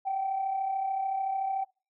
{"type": "tone pair together", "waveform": "sine", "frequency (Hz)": [742.4, 776], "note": ["F#5", "G5"], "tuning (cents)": [6, -18], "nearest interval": "minor second", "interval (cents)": 76, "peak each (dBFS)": [-36, -27], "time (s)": [0.05, 1.65], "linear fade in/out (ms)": 20, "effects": ["noise-tail reverb RT60 0.3 s tail -23 dB re dry", "tanh soft clip ceiling -22 dBFS"]}